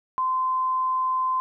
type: tone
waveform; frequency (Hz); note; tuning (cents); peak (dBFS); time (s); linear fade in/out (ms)
sine; 1033; C6; -22; -21; 0.18-1.4; 0
effects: none